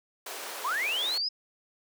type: high-pass noise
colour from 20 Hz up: pink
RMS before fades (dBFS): -39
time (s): 0.26-1.18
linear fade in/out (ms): 5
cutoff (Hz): 420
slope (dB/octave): 24
type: linear sweep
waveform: sine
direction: up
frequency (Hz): 908 to 5160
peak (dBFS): -27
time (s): 0.64-1.29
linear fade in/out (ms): 10
effects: none